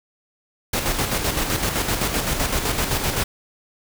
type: noise with tremolo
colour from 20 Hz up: pink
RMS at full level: -21 dBFS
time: 0.73-3.24 s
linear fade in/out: 5 ms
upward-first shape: square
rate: 7.8 Hz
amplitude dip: 45%
effects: none